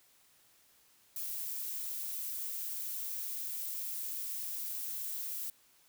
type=noise; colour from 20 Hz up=violet; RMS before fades=-39 dBFS; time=1.16-5.5 s; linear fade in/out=2 ms; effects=white hiss -66 dBFS RMS until 5.88 s